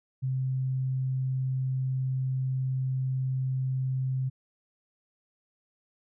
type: tone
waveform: sine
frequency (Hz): 130.81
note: C3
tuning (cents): 0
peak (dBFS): -26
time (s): 0.22-4.3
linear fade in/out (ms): 20
effects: none